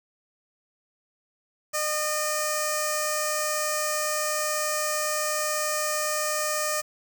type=tone with notch filter; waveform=5% pulse; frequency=609 Hz; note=D#5; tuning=37 cents flat; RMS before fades=-27 dBFS; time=1.73-6.82 s; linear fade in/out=20 ms; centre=3500 Hz; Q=0.54; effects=8-bit